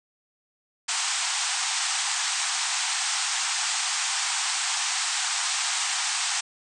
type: band-pass noise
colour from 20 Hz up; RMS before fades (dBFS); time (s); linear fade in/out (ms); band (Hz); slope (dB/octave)
white; -27; 0.88-6.41; 10; 720 to 8700; 96
effects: none